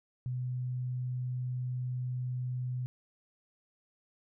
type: tone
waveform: sine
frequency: 125.7 Hz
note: B2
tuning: 31 cents sharp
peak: -32 dBFS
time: 0.26-2.86 s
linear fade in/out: 0 ms
effects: none